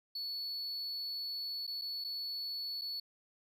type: tone with dropouts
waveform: triangle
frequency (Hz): 4423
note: C#8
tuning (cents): -5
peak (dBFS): -36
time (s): 0.15-3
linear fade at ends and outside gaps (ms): 5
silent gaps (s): 1.668-1.675 / 1.814-1.818 / 2.041-2.045 / 2.813-2.817
effects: none